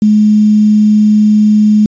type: tone with quantisation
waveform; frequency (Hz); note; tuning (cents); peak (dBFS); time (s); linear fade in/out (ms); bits
sine; 211.9; G#3; +35; -4; 0.02-1.86; 2; 5
effects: resampled to 16000 Hz